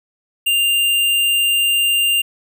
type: tone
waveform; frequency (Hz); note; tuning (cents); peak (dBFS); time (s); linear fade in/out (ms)
square; 2794; F7; 0; -14; 0.46-2.22; 10
effects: none